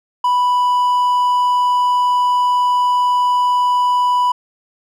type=tone; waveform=triangle; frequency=987.8 Hz; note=B5; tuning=in tune; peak=-10 dBFS; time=0.24-4.32 s; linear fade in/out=5 ms; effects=none